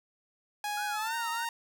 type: tone with pitch glide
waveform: sawtooth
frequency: 830.6 to 926.9 Hz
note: G#5 to A#5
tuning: 0 to -10 cents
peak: -28 dBFS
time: 0.64-1.49 s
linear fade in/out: 2 ms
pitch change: +190 cents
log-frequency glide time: 0.92-1.16 s
type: tone with vibrato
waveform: triangle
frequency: 1396.9 Hz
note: F6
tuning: in tune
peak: -36 dBFS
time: 0.77-1.45 s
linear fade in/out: 5 ms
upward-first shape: triangle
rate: 3.3 Hz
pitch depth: 200 cents each way
effects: none